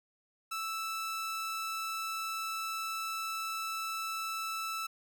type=tone; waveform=sawtooth; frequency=1318.5 Hz; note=E6; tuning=in tune; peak=-31 dBFS; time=0.51-4.87 s; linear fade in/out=10 ms; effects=none